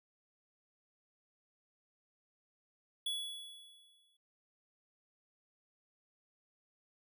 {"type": "tone with exponential decay", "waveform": "square", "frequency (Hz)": 3390, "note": "G#7", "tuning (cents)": 35, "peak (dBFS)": -34, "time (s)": [3.06, 4.17], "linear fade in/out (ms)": 5, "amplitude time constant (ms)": 240, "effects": []}